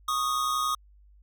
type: tone pair together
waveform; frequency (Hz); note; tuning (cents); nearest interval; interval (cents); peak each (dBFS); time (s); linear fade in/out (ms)
square; 1108.7 / 1239.5; C#6 / D#6; 0 / -7; major second; 193; -32 / -27; 0.08-0.75; 5
effects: added 50 Hz sine -53 dBFS peak until 1.22 s